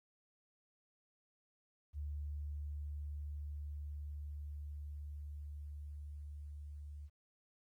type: tone with level ramp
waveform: sine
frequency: 73.42 Hz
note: D2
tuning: in tune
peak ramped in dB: -39 to -46 dBFS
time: 1.93-7.1 s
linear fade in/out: 50 ms
effects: 13-bit